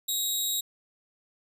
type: tone with amplitude modulation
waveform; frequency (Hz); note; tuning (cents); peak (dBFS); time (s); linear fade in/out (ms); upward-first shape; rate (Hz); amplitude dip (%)
15% pulse; 3800; A#7; +33; -17; 0.08-0.61; 10; sine; 234; 55
effects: none